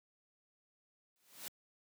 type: noise with exponential growth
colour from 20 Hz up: white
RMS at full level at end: -42 dBFS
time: 1.16-1.48 s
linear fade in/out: 0 ms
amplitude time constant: 68 ms
effects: high-pass 150 Hz 12 dB/octave